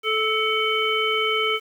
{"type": "harmonic tone with a mistuned harmonic", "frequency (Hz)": 436.1, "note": "A4", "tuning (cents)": -15, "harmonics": [1, 3, 5, 7], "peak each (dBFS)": [-25, -25, -25, -25], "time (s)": [0.03, 1.6], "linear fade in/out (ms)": 50, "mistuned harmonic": 5, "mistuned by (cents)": 46, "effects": ["8-bit"]}